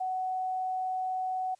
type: tone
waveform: sine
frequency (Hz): 746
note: F#5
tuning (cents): +14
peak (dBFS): -29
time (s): 0-1.55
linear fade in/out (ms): 10
effects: white hiss -68 dBFS RMS until 1.59 s + resampled to 22050 Hz